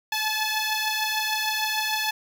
10% pulse beating tone pair, 862 / 868.6 Hz, A5 / A5, -36 / -23 cents, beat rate 6.6 Hz, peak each -17 / -21 dBFS, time 0.12-2.11 s, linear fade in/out 5 ms, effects none

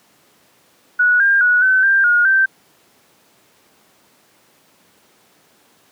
sine tone with pitch steps, 1466 / 1602 / 1464 / 1524 / 1585 / 1434 / 1560 Hz, F#6 / G6 / F#6 / G6 / G6 / F6 / G6, -16 / +37 / -19 / -49 / +19 / +45 / -9 cents, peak -10 dBFS, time 0.99-2.46 s, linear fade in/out 10 ms, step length 210 ms, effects pink hiss -54 dBFS RMS until 5.91 s + high-pass 200 Hz 12 dB/octave

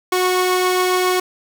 sawtooth tone pair together, 365.9 / 1105 Hz, F#4 / C#6, -19 / -6 cents, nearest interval octave + perfect fifth, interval 1913 cents, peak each -12 / -18 dBFS, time 0.12-1.2 s, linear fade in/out 5 ms, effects none

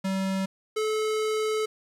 square tone pair in turn, 191.8 / 432.8 Hz, G3 / A4, -37 / -29 cents, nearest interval octave + major second, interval 1408 cents, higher second, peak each -26 / -25 dBFS, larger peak second, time 0.04-0.46 / 0.76-1.66 s, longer second, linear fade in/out 10 ms, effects low-pass 10000 Hz 12 dB/octave + 9-bit

